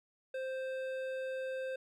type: tone with hard clipping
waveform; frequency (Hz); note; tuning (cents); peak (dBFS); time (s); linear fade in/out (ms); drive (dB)
sine; 523.3; C5; 0; -38; 0.34-1.76; 5; 11
effects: none